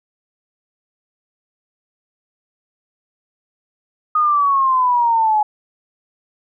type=exponential sweep; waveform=sine; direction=down; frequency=1244.5 to 838 Hz; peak=-12 dBFS; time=4.15-5.43 s; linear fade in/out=5 ms; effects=none